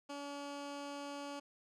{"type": "tone with low-pass filter", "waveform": "15% pulse", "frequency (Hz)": 284.8, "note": "C#4", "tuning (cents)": 47, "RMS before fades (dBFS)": -45, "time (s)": [0.09, 1.4], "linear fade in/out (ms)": 10, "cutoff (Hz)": 7000, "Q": 0.99, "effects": []}